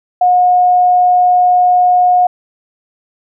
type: tone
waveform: sine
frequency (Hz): 722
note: F#5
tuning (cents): -43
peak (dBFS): -6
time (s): 0.21-2.27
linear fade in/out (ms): 5
effects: none